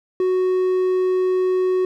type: tone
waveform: triangle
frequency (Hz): 369.8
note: F#4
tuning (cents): -1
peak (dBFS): -14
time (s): 0.2-1.85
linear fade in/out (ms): 2
effects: none